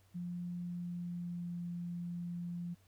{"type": "tone with pitch glide", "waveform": "sine", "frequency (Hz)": [175.6, 173.58], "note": ["F3", "F3"], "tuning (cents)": [10, -10], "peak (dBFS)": -38, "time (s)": [0.14, 2.75], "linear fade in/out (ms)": 20, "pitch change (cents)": -20, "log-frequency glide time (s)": [0.52, 1.59], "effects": ["added 95 Hz sine -66 dBFS peak until 2.87 s", "pink hiss -71 dBFS RMS until 2.87 s"]}